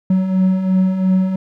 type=beating tone pair; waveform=triangle; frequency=185 / 187.9 Hz; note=F#3 / F#3; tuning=0 / +27 cents; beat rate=2.9 Hz; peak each=-19 / -11 dBFS; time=0.1-1.36 s; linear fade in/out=5 ms; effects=none